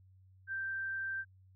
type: tone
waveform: sine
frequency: 1568 Hz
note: G6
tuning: in tune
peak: -35 dBFS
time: 0.47-1.25 s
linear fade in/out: 50 ms
effects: added 94 Hz sine -59 dBFS peak until 1.55 s